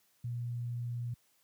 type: tone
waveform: sine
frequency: 120 Hz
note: B2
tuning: 49 cents flat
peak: -34 dBFS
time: 0.24-1.14 s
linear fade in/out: 5 ms
effects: white hiss -71 dBFS RMS until 1.43 s + high-pass 60 Hz 12 dB/octave